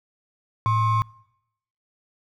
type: ring-modulated tone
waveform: triangle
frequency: 587.3 Hz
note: D5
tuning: in tune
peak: -13 dBFS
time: 0.66-1.02 s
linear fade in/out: 0 ms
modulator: 477 Hz
effects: noise-tail reverb RT60 0.8 s tail -24 dB re dry